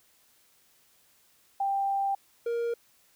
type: tone pair in turn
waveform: sine / triangle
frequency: 789 / 469.1 Hz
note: G5 / A#4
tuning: +11 / +11 cents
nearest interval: major sixth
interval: 900 cents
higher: first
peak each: -25 / -25 dBFS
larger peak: neither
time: 1.6-2.15 / 2.46-2.74 s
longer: first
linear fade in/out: 5 ms
effects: white hiss -64 dBFS RMS until 3.15 s